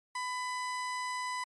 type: tone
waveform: 30% pulse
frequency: 1000 Hz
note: B5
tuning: 21 cents sharp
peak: -31 dBFS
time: 0.15-1.44 s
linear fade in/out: 5 ms
effects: MP3 48 kbps